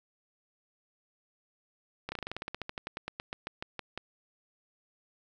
slowing click train, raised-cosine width 0.3 ms, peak -20 dBFS, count 23, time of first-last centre 2.09-3.976 s, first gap 30 ms, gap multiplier 1.09, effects none

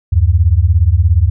sine beating tone pair, 76.5 / 93.5 Hz, D#2 / F#2, -29 / +19 cents, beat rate 17 Hz, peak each -10 dBFS, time 0.12-1.3 s, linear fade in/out 10 ms, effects none

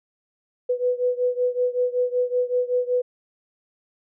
sine beating tone pair, 493.9 / 499.2 Hz, B4 / B4, 0 / +19 cents, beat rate 5.3 Hz, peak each -22 / -24 dBFS, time 0.69-3.02 s, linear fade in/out 10 ms, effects none

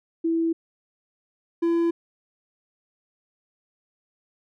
sine / triangle tone pair in turn, 329.6 / 336.9 Hz, E4 / E4, 0 / +38 cents, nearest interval unison, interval 38 cents, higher second, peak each -20 / -17 dBFS, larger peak second, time 0.24-0.53 / 1.62-1.91 s, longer neither, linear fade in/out 10 ms, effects none

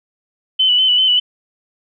sine tone with vibrato, 3008 Hz, F#7, 28 cents sharp, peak -10 dBFS, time 0.59-1.2 s, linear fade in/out 10 ms, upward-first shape square, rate 5.1 Hz, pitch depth 29 cents each way, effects none

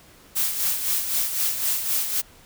blue noise with tremolo, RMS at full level -22 dBFS, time 0.35-2.22 s, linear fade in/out 20 ms, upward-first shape sine, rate 3.9 Hz, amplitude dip 55%, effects pink hiss -51 dBFS RMS until 2.45 s

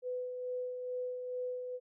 sine tone with tremolo, 500 Hz, B4, 21 cents sharp, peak -34 dBFS, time 0.02-1.8 s, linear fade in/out 50 ms, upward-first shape sine, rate 2.3 Hz, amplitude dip 40%, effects none

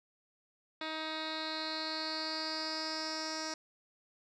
10% pulse tone with low-pass filter sweep, 315.1 Hz, D#4, 22 cents sharp, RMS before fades -38 dBFS, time 0.81-3.54 s, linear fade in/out 2 ms, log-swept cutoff 3500 to 5800 Hz, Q 7.3, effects none

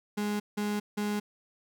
35% pulse tone bursts, 207.7 Hz, G#3, in tune, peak -27 dBFS, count 3, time 0.17-1.2 s, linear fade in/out 10 ms, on 230 ms, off 170 ms, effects none

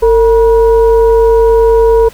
sine tone with frequency modulation, 454.9 Hz, A#4, 42 cents flat, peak -4 dBFS, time 0.02-2.09 s, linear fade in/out 10 ms, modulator 506 Hz, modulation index 0.53, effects pink hiss -37 dBFS RMS until 2.13 s

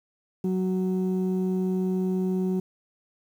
sine tone pair together, 185.8 / 371.6 Hz, F#3 / F#4, +7 / +7 cents, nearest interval octave, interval 1200 cents, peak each -22 / -26 dBFS, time 0.44-2.6 s, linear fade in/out 5 ms, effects tanh soft clip ceiling -20 dBFS + 9-bit

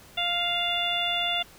harmonic tone, 698.5 Hz, F5, in tune, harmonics 1 / 2 / 3 / 4 / 5, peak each -31 / -36 / -34 / -29 / -28 dBFS, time 0.17-1.43 s, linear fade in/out 10 ms, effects pink hiss -51 dBFS RMS until 1.58 s

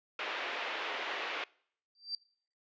white band-pass noise, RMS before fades -38 dBFS, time 0.19-1.44 s, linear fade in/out 2 ms, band 370 to 3000 Hz, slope 24 dB/octave
sine tone with exponential growth, 4687 Hz, D8, 4 cents flat, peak -31 dBFS, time 1.95-2.15 s, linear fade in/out 2 ms, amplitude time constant 42 ms
effects noise-tail reverb RT60 0.6 s tail -24 dB re dry + resampled to 16000 Hz

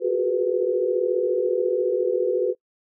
sine tone cluster, 357.4 / 371.8 / 412.2 / 458.5 / 497 Hz, F4 / F#4 / G#4 / A#4 / B4, +40 / +8 / -13 / -29 / +11 cents, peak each -31 / -24 / -27 / -31 / -23 dBFS, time 0-2.55 s, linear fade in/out 50 ms, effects noise-tail reverb RT60 0.1 s tail -26 dB re dry

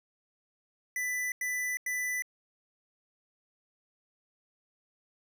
square tone bursts, 1990 Hz, B6, 13 cents sharp, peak -31 dBFS, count 3, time 0.96-2.222 s, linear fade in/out 2 ms, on 360 ms, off 91 ms, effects none

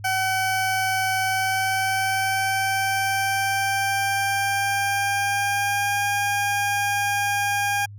20% pulse tone with pitch glide, 759 to 808.8 Hz, F#5 to G#5, +44 to -46 cents, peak -16 dBFS, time 0.04-7.86 s, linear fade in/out 10 ms, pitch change +110 cents, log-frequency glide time 1.19-6.06 s, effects added 102 Hz sine -37 dBFS peak until 7.98 s

